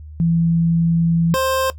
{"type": "tone pair in turn", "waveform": ["sine", "25% pulse"], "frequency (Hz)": [166.9, 526.2], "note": ["E3", "C5"], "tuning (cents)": [22, 10], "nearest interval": "octave + minor sixth", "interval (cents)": 1988, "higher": "second", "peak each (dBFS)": -13, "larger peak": "neither", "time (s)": [[0.2, 1.34], [1.34, 1.7]], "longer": "first", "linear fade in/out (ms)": 0, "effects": ["noise-tail reverb RT60 0.1 s tail -17 dB re dry", "added 76 Hz sine -33 dBFS peak until 1.78 s"]}